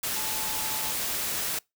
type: tone in noise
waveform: sine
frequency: 870 Hz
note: A5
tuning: 20 cents flat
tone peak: -39 dBFS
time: 0.16-0.92 s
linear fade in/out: 5 ms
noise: white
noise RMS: -30 dBFS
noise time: 0.03-1.59 s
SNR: -12 dB
effects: noise-tail reverb RT60 0.2 s tail -25 dB re dry